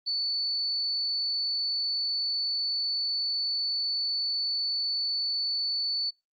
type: tone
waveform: sine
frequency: 4476 Hz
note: C#8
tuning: 16 cents sharp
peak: -26 dBFS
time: 0.06-6.11 s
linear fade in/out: 20 ms
effects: noise-tail reverb RT60 0.2 s tail -23 dB re dry + Opus 48 kbps